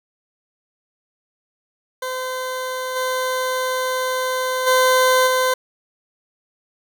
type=tone with level steps; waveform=20% pulse; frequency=513 Hz; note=C5; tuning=34 cents flat; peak=-19 / -15 / -8 / -11 dBFS; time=2.02-5.54 s; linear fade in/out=5 ms; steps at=2.95 / 4.66 / 5.26 s; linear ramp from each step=20 ms; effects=none